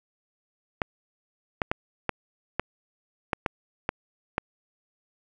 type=clicks; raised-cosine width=0.5 ms; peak=-9 dBFS; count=9; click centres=0.818 / 1.618 / 1.715 / 2.093 / 2.596 / 3.332 / 3.462 / 3.891 / 4.381 s; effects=none